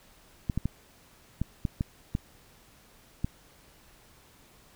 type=clicks; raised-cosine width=5 ms; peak=-15 dBFS; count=8; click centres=0.498 / 0.576 / 0.656 / 1.416 / 1.652 / 1.809 / 2.151 / 3.245 s; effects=pink hiss -58 dBFS RMS until 4.75 s